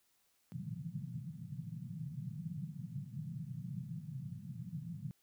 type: band-pass noise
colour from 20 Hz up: pink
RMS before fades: -44 dBFS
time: 0.52-5.11 s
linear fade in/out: 0 ms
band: 120 to 180 Hz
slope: 48 dB/octave
effects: white hiss -75 dBFS RMS until 5.22 s